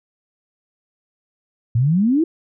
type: exponential sweep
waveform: sine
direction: up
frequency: 110 to 343.8 Hz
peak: -13 dBFS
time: 1.75-2.24 s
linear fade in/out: 5 ms
effects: none